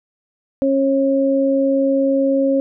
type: tone pair together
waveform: sine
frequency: 272.9 / 543.8 Hz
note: C#4 / C#5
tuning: -27 / -33 cents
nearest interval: octave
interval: 1194 cents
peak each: -16 dBFS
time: 0.62-2.6 s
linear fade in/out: 0 ms
effects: none